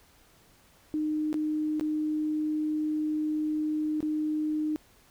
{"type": "tone with dropouts", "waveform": "sine", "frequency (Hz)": 306.5, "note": "D#4", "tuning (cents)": -26, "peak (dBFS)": -26, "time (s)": [0.94, 4.76], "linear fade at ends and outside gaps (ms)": 0, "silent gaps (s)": [[1.329, 1.342], [1.797, 1.81], [4.005, 4.028]], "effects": ["pink hiss -60 dBFS RMS until 5.1 s"]}